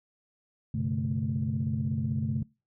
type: tone cluster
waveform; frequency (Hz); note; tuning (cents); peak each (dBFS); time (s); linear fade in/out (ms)
sine; 96.7 / 125.7 / 141.7 / 219.1; G2 / B2 / C#3 / A3; -23 / +31 / +38 / -7; -33 / -32 / -31 / -32; 0.74-2.43; 5
effects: noise-tail reverb RT60 0.3 s tail -25 dB re dry + tanh soft clip ceiling -18 dBFS